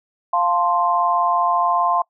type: chord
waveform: sine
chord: F major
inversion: none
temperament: equal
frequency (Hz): 698.5 / 880 / 1046.5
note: F5 / A5 / C6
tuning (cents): 0 / 0 / 0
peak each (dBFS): -20 / -23 / -18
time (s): 0.33-2.02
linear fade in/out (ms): 5
effects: noise-tail reverb RT60 0.1 s tail -23 dB re dry